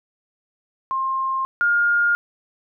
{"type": "tone pair in turn", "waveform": "sine", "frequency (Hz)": [1061, 1416.3], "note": ["C6", "F6"], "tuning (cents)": [24, 24], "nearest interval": "perfect fourth", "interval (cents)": 500, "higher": "second", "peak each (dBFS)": [-20, -15], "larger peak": "second", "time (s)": [[0.91, 1.45], [1.61, 2.15]], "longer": "neither", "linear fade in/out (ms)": 0, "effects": []}